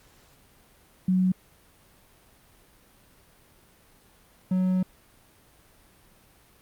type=tone pair in turn; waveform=sine / triangle; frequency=185 / 185 Hz; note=F#3 / F#3; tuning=0 / 0 cents; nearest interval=unison; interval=0 cents; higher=neither; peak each=-19 dBFS; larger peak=neither; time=1.08-1.32 / 4.51-4.83 s; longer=second; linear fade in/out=5 ms; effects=pink hiss -58 dBFS RMS until 6.61 s + Opus 48 kbps